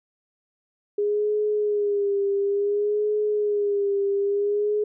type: tone with vibrato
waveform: sine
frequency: 410 Hz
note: G#4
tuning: 22 cents flat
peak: -20 dBFS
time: 0.98-4.84 s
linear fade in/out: 5 ms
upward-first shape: sine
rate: 0.57 Hz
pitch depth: 50 cents each way
effects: none